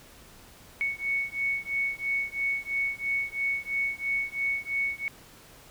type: beating tone pair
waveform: sine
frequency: 2217 / 2220 Hz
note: C#7 / C#7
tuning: 0 / +2 cents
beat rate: 3 Hz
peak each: -30 dBFS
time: 0.81-5.08 s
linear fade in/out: 0 ms
effects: pink hiss -52 dBFS RMS until 5.7 s